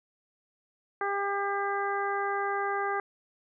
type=harmonic tone; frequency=400 Hz; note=G4; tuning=35 cents sharp; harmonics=1 / 2 / 3 / 4 / 5; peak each=-33 / -32 / -33 / -35 / -40 dBFS; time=1.01-3 s; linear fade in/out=2 ms; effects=none